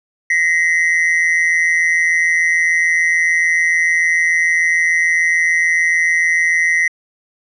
triangle ring-modulated tone, 1965 Hz, B6, 9 cents flat, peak -7 dBFS, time 0.3-6.88 s, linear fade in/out 5 ms, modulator 83.4 Hz, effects resampled to 24000 Hz

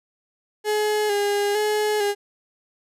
35% pulse tone with vibrato, 415.3 Hz, G#4, in tune, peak -18 dBFS, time 0.64-2.15 s, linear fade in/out 50 ms, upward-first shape square, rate 1.1 Hz, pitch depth 33 cents each way, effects resampled to 32000 Hz

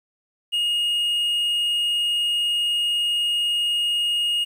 triangle tone, 2862 Hz, F7, 42 cents sharp, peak -18 dBFS, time 0.52-4.45 s, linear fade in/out 20 ms, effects 9-bit

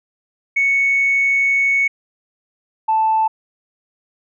sine tone pair in turn, 2217 / 879.8 Hz, C#7 / A5, 0 / 0 cents, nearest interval octave + major third, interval 1600 cents, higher first, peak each -12 dBFS, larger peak neither, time 0.56-1.88 / 2.88-3.28 s, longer first, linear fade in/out 10 ms, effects tanh soft clip ceiling -8 dBFS

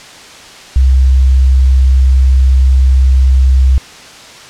sine tone, 65.41 Hz, C2, in tune, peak -4 dBFS, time 0.76-3.78 s, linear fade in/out 0 ms, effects white hiss -33 dBFS RMS until 4.49 s + low-pass 6000 Hz 12 dB/octave

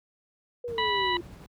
sine exponential sweep, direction down, 491.7 to 341.5 Hz, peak -31 dBFS, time 0.64-1.21 s, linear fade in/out 5 ms
brown noise with tremolo, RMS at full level -40 dBFS, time 0.68-1.46 s, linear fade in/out 0 ms, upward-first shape sine, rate 11 Hz, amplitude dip 25%
harmonic tone, 982 Hz, B5, 10 cents flat, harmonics 1 / 2 / 3 / 4, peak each -27 / -30 / -32 / -33 dBFS, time 0.78-1.17 s, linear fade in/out 2 ms
effects high-pass 80 Hz 12 dB/octave

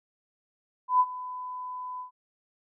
sine tone with ADSR envelope, 1003 Hz, B5, 26 cents sharp, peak -16 dBFS, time 0.88-2.11 s, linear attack 120 ms, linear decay 49 ms, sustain -18 dB, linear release 110 ms, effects none

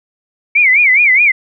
sine tone with vibrato, 2217 Hz, C#7, in tune, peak -6 dBFS, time 0.55-1.32 s, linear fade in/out 10 ms, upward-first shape sine, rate 4.8 Hz, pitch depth 180 cents each way, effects none

